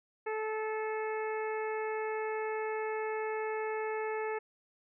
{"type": "harmonic tone", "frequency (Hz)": 435.2, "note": "A4", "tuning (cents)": -19, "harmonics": [1, 2, 3, 4, 5, 6], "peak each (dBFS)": [-34, -39, -45, -44, -45, -51], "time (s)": [0.26, 4.39], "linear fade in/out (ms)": 10, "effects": []}